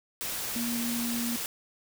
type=tone in noise; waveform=sine; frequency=236.5 Hz; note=A#3; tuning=25 cents sharp; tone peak=-30 dBFS; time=0.56-1.36 s; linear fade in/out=0 ms; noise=white; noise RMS=-34 dBFS; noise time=0.21-1.46 s; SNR=+1 dB; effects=none